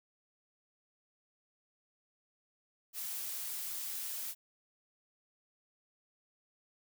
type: noise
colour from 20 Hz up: blue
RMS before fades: -40 dBFS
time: 2.93-4.35 s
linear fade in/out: 50 ms
effects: none